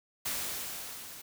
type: noise with level ramp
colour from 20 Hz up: white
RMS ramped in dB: -33 to -47 dBFS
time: 0.25-1.22 s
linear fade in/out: 10 ms
effects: none